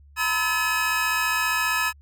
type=tone cluster; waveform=square; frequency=936 / 1011 / 1292 / 1721 / 2536 Hz; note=A#5 / B5 / E6 / A6 / D#7; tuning=+7 / +40 / -35 / -39 / +32 cents; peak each=-33 / -31 / -29 / -26 / -28 dBFS; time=0.16-1.93 s; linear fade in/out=50 ms; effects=added 71 Hz sine -48 dBFS peak until 2.01 s